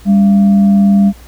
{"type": "tone with frequency modulation", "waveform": "sine", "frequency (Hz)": 200, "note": "G3", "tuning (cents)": 35, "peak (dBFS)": -5, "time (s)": [0.05, 1.13], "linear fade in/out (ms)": 50, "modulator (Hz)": 482, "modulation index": 0.23, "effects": ["added 60 Hz sine -35 dBFS peak until 1.27 s", "pink hiss -42 dBFS RMS until 1.27 s"]}